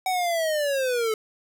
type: linear sweep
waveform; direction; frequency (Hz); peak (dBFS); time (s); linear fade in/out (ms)
square; down; 758 to 429.3; -23; 0.06-1.14; 2
effects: none